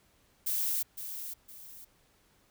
violet noise with echo, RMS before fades -31 dBFS, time 0.46-0.83 s, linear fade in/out 10 ms, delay 510 ms, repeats 2, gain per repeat -9 dB, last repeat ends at 1.85 s, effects pink hiss -67 dBFS RMS until 2.5 s

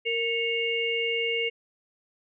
sine tone cluster, 462.3 / 2200 / 2805 Hz, A#4 / C#7 / F7, -14 / -14 / +7 cents, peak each -29 dBFS, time 0.05-1.5 s, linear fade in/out 20 ms, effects none

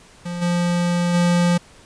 square tone with level steps, 174.61 Hz, F3, in tune, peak -26 / -18 / -15 dBFS, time 0.25-1.58 s, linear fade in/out 10 ms, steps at 0.41 / 1.13 s, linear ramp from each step 20 ms, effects pink hiss -48 dBFS RMS until 1.85 s + resampled to 22050 Hz

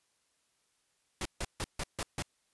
pink noise bursts, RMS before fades -35 dBFS, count 6, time 1.21-2.224 s, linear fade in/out 2 ms, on 44 ms, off 150 ms, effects white hiss -75 dBFS RMS until 2.53 s + resampled to 24000 Hz

